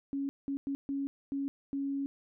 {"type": "tone bursts at uneven times", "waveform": "sine", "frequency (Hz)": 277.2, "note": "C#4", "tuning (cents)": 0, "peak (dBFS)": -31, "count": 6, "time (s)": [[0.13, 0.29], [0.48, 0.57], [0.67, 0.75], [0.89, 1.07], [1.32, 1.48], [1.73, 2.06]], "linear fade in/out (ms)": 0, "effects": []}